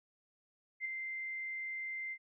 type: tone with ADSR envelope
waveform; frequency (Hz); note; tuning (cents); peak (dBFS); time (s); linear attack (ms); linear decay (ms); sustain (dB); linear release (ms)
sine; 2085; C7; -7; -33; 0.8-2.18; 51; 8; -5; 61
effects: none